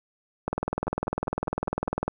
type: two click trains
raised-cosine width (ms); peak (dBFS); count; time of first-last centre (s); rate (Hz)
1; -21 / -12; 6 / 33; 0.87-1.876 / 0.48-2.08; 4.97 / 20
effects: none